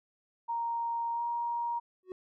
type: tone with pitch glide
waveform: sine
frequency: 932.3 to 943.1 Hz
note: A#5 to A#5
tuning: 0 to +20 cents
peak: -30 dBFS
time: 0.48-1.8 s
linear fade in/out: 20 ms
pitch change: +20 cents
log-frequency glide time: 1.13-1.22 s
type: tone with exponential growth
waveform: triangle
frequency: 370 Hz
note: F#4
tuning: in tune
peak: -32 dBFS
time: 2.03-2.12 s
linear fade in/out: 1 ms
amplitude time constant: 18 ms
effects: none